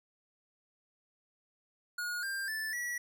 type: tone with pitch steps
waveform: square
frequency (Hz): 1442 / 1590.8 / 1754.9 / 1936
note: F#6 / G6 / A6 / B6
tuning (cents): -45 / +25 / -5 / -35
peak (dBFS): -35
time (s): 1.98-2.98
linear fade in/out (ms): 5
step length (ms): 250
effects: none